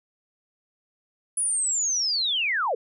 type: linear sweep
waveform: sine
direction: down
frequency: 10000 to 410.9 Hz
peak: -22 dBFS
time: 1.37-2.75 s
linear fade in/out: 5 ms
effects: none